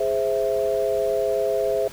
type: chord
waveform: sine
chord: Ab augmented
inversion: none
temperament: equal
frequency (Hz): 415.3 / 523.3 / 659.3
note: Ab4 / C5 / E5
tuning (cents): 0 / 0 / 0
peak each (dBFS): -24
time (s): 0-1.88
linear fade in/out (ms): 5
effects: pink hiss -42 dBFS RMS until 1.92 s